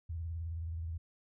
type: tone with vibrato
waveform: sine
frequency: 82.41 Hz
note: E2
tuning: in tune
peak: -36 dBFS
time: 0.09-0.98 s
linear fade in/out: 10 ms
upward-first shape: square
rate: 19 Hz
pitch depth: 82 cents each way
effects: none